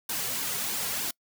white noise with flanger, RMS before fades -31 dBFS, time 0.09-1.11 s, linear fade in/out 5 ms, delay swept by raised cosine 1.5 to 3.4 ms, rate 3.2 Hz, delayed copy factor -0.7, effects noise-tail reverb RT60 0.1 s tail -26 dB re dry

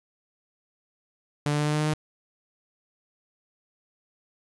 sawtooth tone with pitch steps, 146.83 / 147.94 / 149.05 / 150.18 / 151.31 / 152.45 / 153.6 Hz, D3 / D3 / D3 / D3 / D#3 / D#3 / D#3, 0 / +13 / +26 / +39 / -48 / -35 / -22 cents, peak -19 dBFS, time 1.46-1.936 s, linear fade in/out 0 ms, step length 68 ms, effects resampled to 24000 Hz + 10-bit

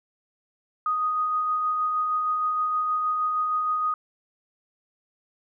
sine tone with tremolo, 1244.5 Hz, D#6, in tune, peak -21 dBFS, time 0.86-3.94 s, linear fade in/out 2 ms, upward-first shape sine, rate 6.4 Hz, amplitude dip 25%, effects none

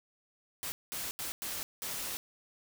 white noise bursts at uneven times, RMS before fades -38 dBFS, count 5, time 0.63-0.72 / 0.92-1.11 / 1.19-1.32 / 1.42-1.63 / 1.82-2.17 s, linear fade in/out 0 ms, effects none

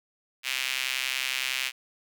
sawtooth tone with high-pass filter, 130.81 Hz, C3, in tune, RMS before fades -30 dBFS, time 0.43-1.72 s, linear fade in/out 50 ms, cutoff 2500 Hz, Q 2.4, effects none

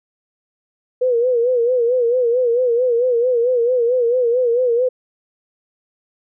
sine tone with vibrato, 486.6 Hz, B4, 26 cents flat, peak -13 dBFS, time 1.01-4.89 s, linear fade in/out 10 ms, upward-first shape sine, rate 4.5 Hz, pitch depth 90 cents each way, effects none

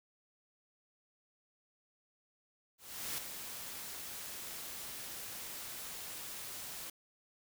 white noise with ADSR envelope, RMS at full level -38 dBFS, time 2.78-6.9 s, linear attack 400 ms, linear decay 6 ms, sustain -7 dB, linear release 4 ms, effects none

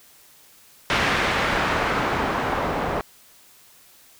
white noise with low-pass filter sweep, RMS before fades -23 dBFS, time 0.9-3.01 s, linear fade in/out 0 ms, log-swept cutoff 2300 to 900 Hz, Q 0.91, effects white hiss -52 dBFS RMS until 4.19 s

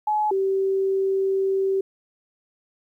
sine tone pair in turn, 849 / 386.4 Hz, G#5 / G4, +38 / -25 cents, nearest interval octave + major second, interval 1363 cents, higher first, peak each -19 dBFS, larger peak neither, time 0.07-0.31 / 0.31-1.81 s, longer second, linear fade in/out 5 ms, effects 10-bit

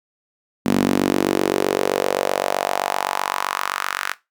sawtooth tone with high-pass filter sweep, 47.75 Hz, G1, 45 cents flat, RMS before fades -21 dBFS, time 0.65-4.14 s, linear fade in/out 20 ms, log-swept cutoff 230 to 1500 Hz, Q 2.8, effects noise-tail reverb RT60 0.2 s tail -17 dB re dry

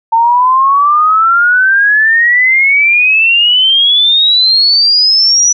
sine exponential sweep, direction up, 899 to 5940 Hz, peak -5 dBFS, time 0.12-5.53 s, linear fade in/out 10 ms, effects none

